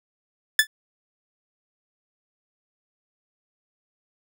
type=tone with exponential decay; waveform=sawtooth; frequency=1740 Hz; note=A6; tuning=20 cents flat; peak=-6 dBFS; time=0.59-0.67 s; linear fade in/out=2 ms; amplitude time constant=17 ms; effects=none